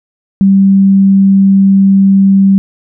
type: tone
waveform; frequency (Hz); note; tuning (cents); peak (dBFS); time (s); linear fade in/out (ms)
sine; 194.9; G3; -10; -3; 0.41-2.58; 0
effects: none